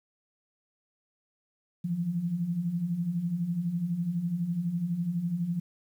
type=beating tone pair; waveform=sine; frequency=163.1 / 175.1 Hz; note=E3 / F3; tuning=-18 / +5 cents; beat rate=12 Hz; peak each=-35 / -28 dBFS; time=1.84-5.6 s; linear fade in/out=10 ms; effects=10-bit